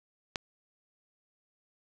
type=click; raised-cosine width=0.2 ms; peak=-14 dBFS; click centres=0.358 s; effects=none